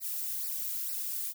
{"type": "noise with flanger", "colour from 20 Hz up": "violet", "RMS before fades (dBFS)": -35, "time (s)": [0, 1.34], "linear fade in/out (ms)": 50, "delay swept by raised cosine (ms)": [0.3, 2.3], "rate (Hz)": 2.2, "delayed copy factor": -1, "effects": []}